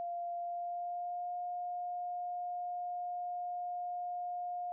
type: tone with pitch glide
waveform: sine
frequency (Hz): 695 to 711.2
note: F5 to F5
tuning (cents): -9 to +31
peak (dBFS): -36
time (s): 0-4.72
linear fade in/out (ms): 0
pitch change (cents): +40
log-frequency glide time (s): 0.37-1.34
effects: none